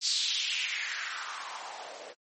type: noise with band-pass filter sweep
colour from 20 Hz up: blue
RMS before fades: -34 dBFS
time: 0.01-2.15 s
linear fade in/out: 50 ms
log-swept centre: 4800 to 490 Hz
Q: 3.5
effects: MP3 32 kbps